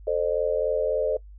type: chord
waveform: sine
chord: A diminished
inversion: none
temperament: equal with one note detuned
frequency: 440 / 523.3 / 607 Hz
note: A4 / C5 / Eb5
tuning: 0 / 0 / -43 cents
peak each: -26 dBFS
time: 0.07-1.17 s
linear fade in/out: 5 ms
effects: noise-tail reverb RT60 0.1 s tail -21 dB re dry + added 50 Hz sine -42 dBFS peak until 1.38 s